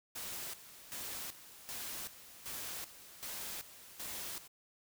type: noise with tremolo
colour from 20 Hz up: white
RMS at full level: -43 dBFS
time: 0.15-4.48 s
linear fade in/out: 10 ms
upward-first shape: square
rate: 1.3 Hz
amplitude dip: 75%
effects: none